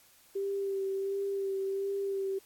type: tone with vibrato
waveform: sine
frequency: 392 Hz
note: G4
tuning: in tune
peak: -30 dBFS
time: 0.35-2.39 s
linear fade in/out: 10 ms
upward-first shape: sine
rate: 1.4 Hz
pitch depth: 21 cents each way
effects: white hiss -61 dBFS RMS until 2.45 s + AAC 64 kbps